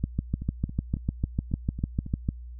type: two click trains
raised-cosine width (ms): 5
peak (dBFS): -23 / -13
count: 7 / 16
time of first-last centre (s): 0.42-2.064 / 0.04-2.289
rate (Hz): 3.65 / 6.67
effects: added 60 Hz sine -38 dBFS peak until 2.59 s